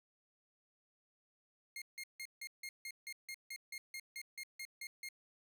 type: tone bursts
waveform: sawtooth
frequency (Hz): 2134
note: C7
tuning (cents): +34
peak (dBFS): -40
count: 16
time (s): 1.76-5.088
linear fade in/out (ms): 2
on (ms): 58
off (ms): 160
effects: none